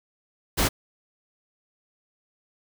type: noise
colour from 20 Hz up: pink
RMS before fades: -22 dBFS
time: 0.57-0.69 s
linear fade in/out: 20 ms
effects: none